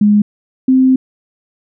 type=tone pair in turn; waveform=sine; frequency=207.7 / 260.2 Hz; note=G#3 / C4; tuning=0 / -9 cents; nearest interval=major third; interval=391 cents; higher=second; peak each=-6 dBFS; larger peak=neither; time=0.01-0.22 / 0.68-0.96 s; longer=second; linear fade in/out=5 ms; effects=none